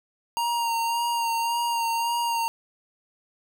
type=tone with vibrato; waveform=square; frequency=932.3 Hz; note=A#5; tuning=in tune; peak=-24 dBFS; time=0.37-2.48 s; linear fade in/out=0 ms; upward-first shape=sine; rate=1.8 Hz; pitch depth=25 cents each way; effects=none